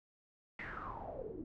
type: noise with low-pass filter sweep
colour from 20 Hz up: pink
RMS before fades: -45 dBFS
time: 0.59-1.44 s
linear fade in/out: 2 ms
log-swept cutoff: 2100 to 310 Hz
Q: 7.5
effects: none